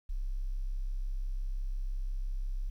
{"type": "tone", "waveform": "sine", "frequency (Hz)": 32.91, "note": "C1", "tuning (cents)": 11, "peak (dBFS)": -31, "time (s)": [0.09, 2.7], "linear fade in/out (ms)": 10, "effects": ["11-bit"]}